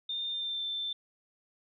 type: tone with pitch glide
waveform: sine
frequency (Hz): 3617 to 3551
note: A7 to A7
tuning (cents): +47 to +15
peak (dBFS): -32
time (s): 0.09-0.93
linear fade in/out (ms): 5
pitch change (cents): -32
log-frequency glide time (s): 0.28-0.65
effects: none